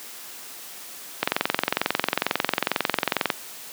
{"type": "click train", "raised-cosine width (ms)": 0.3, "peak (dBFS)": -3, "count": 47, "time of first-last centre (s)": [1.23, 3.302], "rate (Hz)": 22.2, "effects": ["white hiss -40 dBFS RMS until 3.72 s", "high-pass 200 Hz 12 dB/octave"]}